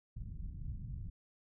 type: low-pass noise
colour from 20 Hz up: pink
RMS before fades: -43 dBFS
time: 0.16-1.1 s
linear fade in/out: 5 ms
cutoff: 160 Hz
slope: 24 dB/octave
effects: none